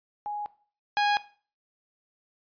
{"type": "tone pair in turn", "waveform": ["sine", "sawtooth"], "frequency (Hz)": [830.6, 824.4], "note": ["G#5", "G#5"], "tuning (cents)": [0, -13], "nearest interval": "unison", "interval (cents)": 13, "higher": "first", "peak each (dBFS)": [-30, -18], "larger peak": "second", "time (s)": [[0.26, 0.46], [0.97, 1.17]], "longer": "neither", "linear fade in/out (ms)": 0, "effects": ["noise-tail reverb RT60 0.4 s tail -17 dB re dry", "resampled to 11025 Hz"]}